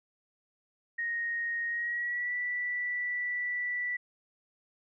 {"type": "tone with pitch glide", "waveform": "sine", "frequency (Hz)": [1867, 1964.4], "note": ["A#6", "B6"], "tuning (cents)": [2, -10], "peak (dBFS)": -30, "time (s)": [0.98, 3.97], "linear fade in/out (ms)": 10, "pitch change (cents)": 88, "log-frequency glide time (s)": [1.67, 2.34], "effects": []}